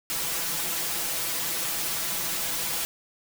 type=noise with comb filter; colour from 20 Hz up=white; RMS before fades=-29 dBFS; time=0.1-2.85 s; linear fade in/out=0 ms; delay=6 ms; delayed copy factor=+0.9; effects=none